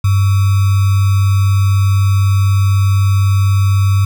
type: tone with sample-and-hold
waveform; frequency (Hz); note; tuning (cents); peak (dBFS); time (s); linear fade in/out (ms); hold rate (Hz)
sine; 98; G2; 0; -8; 0.04-4.05; 5; 1225
effects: none